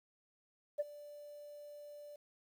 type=tone with ADSR envelope; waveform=sine; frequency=587.3 Hz; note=D5; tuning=in tune; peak=-29 dBFS; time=0.78-2.16 s; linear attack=21 ms; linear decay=28 ms; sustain=-20 dB; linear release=4 ms; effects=tanh soft clip ceiling -27 dBFS + 11-bit